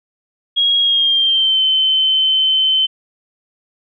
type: tone with pitch glide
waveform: sine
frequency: 3292 to 3072 Hz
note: G#7 to G7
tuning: -16 to -36 cents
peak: -11 dBFS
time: 0.56-2.87 s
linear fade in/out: 20 ms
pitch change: -120 cents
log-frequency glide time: 0.8-1.62 s
effects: none